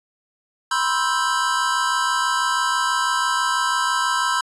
square chord, C major seventh, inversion third, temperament equal with one note detuned, 980.4 / 1046.5 / 1318.5 / 1568 Hz, B5 / C6 / E6 / G6, -13 / 0 / 0 / 0 cents, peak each -25 dBFS, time 0.71-4.41 s, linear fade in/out 5 ms, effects resampled to 24000 Hz

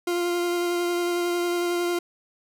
40% pulse tone with vibrato, 349.2 Hz, F4, in tune, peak -22 dBFS, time 0.07-1.99 s, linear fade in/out 5 ms, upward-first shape sine, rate 11 Hz, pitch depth 12 cents each way, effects none

